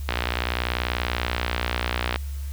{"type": "click train", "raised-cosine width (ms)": 0.3, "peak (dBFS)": -7, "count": 126, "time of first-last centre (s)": [0.09, 2.16], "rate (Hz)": 60.4, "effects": ["added 70 Hz sine -28 dBFS peak until 2.52 s", "white hiss -48 dBFS RMS until 2.52 s"]}